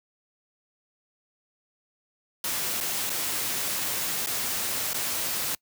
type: noise with dropouts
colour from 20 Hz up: white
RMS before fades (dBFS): -29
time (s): 2.44-5.55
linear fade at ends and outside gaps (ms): 2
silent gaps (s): 2.804-2.809 / 3.096-3.101 / 4.262-4.27 / 4.933-4.943
effects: noise-tail reverb RT60 0.1 s tail -25 dB re dry + high-pass 80 Hz 12 dB/octave